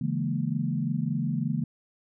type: chord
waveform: sine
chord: A# half-diminished seventh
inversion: first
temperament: equal with one note detuned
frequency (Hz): 141.42 / 164.81 / 207.7 / 233.1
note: C#3 / E3 / G#3 / A#3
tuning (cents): +35 / 0 / 0 / 0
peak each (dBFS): -30 / -30 / -33 / -31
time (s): 0.01-1.64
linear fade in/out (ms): 5
effects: none